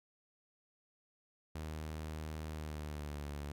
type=tone with pitch glide; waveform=sawtooth; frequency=77.78 to 72.57 Hz; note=D#2 to D2; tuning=0 to -20 cents; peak=-37 dBFS; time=1.55-3.52 s; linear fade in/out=5 ms; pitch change=-120 cents; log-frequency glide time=2.51-3.26 s; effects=none